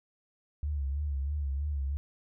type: tone with vibrato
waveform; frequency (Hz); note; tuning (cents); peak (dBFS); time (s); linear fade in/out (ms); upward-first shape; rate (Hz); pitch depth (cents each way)
sine; 71.1; C#2; +45; -29; 0.63-1.97; 0; sine; 3.1; 83
effects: none